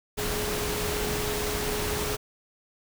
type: tone in noise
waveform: sine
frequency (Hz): 419.1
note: G#4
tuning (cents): +16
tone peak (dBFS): -32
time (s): 0.17-2.17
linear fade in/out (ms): 20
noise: pink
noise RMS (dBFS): -30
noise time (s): 0.17-2.17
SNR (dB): -5
effects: none